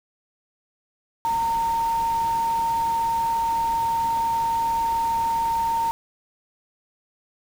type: tone in noise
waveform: sine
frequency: 917 Hz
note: A#5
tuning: 29 cents flat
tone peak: -20 dBFS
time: 1.25-5.91 s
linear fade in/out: 0 ms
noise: pink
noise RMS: -38 dBFS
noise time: 1.25-5.91 s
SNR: +15 dB
effects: none